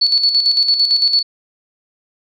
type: tone with tremolo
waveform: sine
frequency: 4435 Hz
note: C#8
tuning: in tune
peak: -9 dBFS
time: 0.01-1.23 s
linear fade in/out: 10 ms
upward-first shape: square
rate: 8.9 Hz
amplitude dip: 55%
effects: none